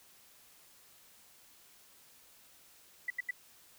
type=tone bursts; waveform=sine; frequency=1975.5 Hz; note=B6; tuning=in tune; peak=-31 dBFS; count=3; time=3.08-3.309 s; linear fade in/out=5 ms; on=23 ms; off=80 ms; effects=white hiss -61 dBFS RMS until 3.78 s